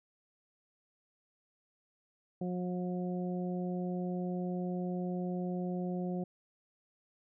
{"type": "harmonic tone", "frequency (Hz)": 180, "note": "F#3", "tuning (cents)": -47, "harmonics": [1, 2, 3, 4], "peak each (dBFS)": [-34, -40, -44, -46], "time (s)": [2.41, 6.24], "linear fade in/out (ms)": 5, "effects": []}